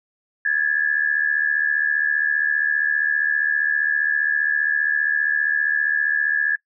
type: tone pair together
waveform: sine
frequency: 1661.2 / 1736.3 Hz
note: G#6 / A6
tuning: 0 / -23 cents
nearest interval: minor second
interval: 77 cents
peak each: -20 dBFS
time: 0.45-6.56 s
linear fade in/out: 5 ms
effects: noise-tail reverb RT60 0.1 s tail -22 dB re dry